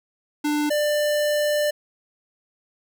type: tone pair in turn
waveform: square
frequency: 297 / 594 Hz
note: D4 / D5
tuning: +20 / +20 cents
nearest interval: octave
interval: 1200 cents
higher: second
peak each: -21 / -20 dBFS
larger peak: second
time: 0.44-0.7 / 0.7-1.71 s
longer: second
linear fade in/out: 10 ms
effects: none